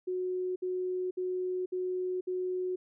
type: tone bursts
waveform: sine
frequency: 366.6 Hz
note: F#4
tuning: 16 cents flat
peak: -30 dBFS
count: 5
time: 0.07-2.76 s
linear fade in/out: 10 ms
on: 490 ms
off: 60 ms
effects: none